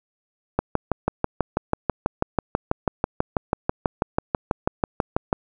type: click train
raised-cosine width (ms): 1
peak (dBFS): -5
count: 30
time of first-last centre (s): 0.59-5.329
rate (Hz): 6.12
effects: none